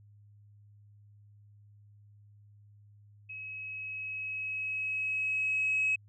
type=tone with level ramp; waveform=sine; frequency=2560 Hz; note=D#7; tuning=49 cents sharp; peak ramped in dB=-40 to -24 dBFS; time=3.29-5.96 s; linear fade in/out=10 ms; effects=tanh soft clip ceiling -22 dBFS + added 103 Hz sine -55 dBFS peak until 6.08 s